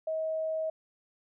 sine tone, 636 Hz, D#5, 38 cents sharp, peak -29 dBFS, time 0.07-0.7 s, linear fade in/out 5 ms, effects none

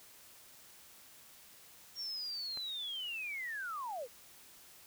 sine linear sweep, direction down, 5600 to 436.6 Hz, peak -38 dBFS, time 1.95-4.08 s, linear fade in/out 50 ms
click, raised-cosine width 0.5 ms, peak -33 dBFS, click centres 2.574 s
effects white hiss -58 dBFS RMS until 4.86 s

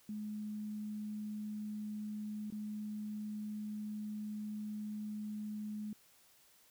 sine tone with dropouts, 211.3 Hz, G#3, 30 cents sharp, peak -39 dBFS, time 0.09-5.93 s, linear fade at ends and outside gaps 2 ms, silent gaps 2.503-2.523 s, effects white hiss -66 dBFS RMS until 6.7 s

